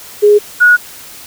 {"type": "tone pair in turn", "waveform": "sine", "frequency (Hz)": [415.3, 1456.2], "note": ["G#4", "F#6"], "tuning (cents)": [0, -28], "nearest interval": "octave + minor seventh", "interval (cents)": 2172, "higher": "second", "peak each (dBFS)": -3, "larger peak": "neither", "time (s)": [[0.22, 0.39], [0.6, 0.77]], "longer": "neither", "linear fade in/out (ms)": 20, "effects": ["white hiss -33 dBFS RMS until 1.26 s"]}